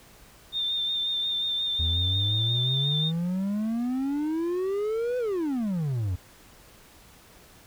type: tone with vibrato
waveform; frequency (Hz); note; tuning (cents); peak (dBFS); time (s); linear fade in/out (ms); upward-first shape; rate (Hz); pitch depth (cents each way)
sine; 3609; A7; +43; -25; 0.52-3.12; 50; sine; 5.6; 28
type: exponential two-way sweep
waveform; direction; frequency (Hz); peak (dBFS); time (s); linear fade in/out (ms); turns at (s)
triangle; up then down; 79 to 506 to 85.3; -23; 1.79-6.16; 10; 5.18
effects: pink hiss -53 dBFS RMS until 7.66 s